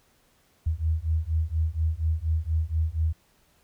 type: beating tone pair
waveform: sine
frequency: 77.9 / 82.1 Hz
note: D#2 / E2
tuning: +3 / -6 cents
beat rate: 4.2 Hz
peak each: -26 dBFS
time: 0.66-3.13 s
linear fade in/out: 10 ms
effects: pink hiss -64 dBFS RMS until 3.63 s